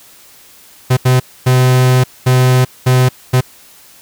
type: tone bursts at uneven times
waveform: 45% pulse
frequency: 127.6 Hz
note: C3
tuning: 43 cents flat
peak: -7 dBFS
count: 6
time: 0.9-0.97 / 1.05-1.2 / 1.46-2.04 / 2.26-2.65 / 2.86-3.09 / 3.33-3.41 s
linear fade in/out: 10 ms
effects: white hiss -42 dBFS RMS until 4.01 s